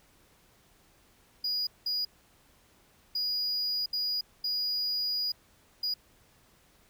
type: tone bursts at uneven times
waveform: triangle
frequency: 4900 Hz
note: D#8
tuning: 27 cents flat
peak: -27 dBFS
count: 6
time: 1.44-1.67 / 1.86-2.05 / 3.15-3.86 / 3.93-4.21 / 4.44-5.32 / 5.83-5.94 s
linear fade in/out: 5 ms
effects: pink hiss -63 dBFS RMS until 6.89 s